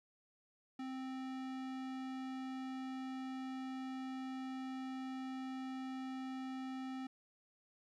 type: tone with low-pass filter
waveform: square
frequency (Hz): 261.6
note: C4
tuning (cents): 0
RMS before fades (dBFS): -44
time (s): 0.79-7.07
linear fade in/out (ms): 5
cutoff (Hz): 4800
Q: 0.5
effects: 13-bit